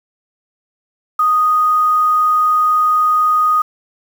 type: tone with quantisation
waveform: sine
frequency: 1242 Hz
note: D#6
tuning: 3 cents flat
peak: -10 dBFS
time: 1.19-3.62 s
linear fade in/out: 5 ms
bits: 6
effects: none